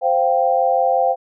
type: chord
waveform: sine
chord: C suspended fourth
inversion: none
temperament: equal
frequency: 523.3 / 698.5 / 784 Hz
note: C5 / F5 / G5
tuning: 0 / 0 / 0 cents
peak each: -18 dBFS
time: 0.01-1.16 s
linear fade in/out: 50 ms
effects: none